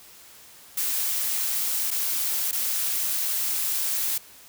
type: noise with dropouts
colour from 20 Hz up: blue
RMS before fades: -26 dBFS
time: 0.77-4.18 s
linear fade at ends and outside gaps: 5 ms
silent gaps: 1.906-1.912 / 2.514-2.527 s
effects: white hiss -49 dBFS RMS until 4.48 s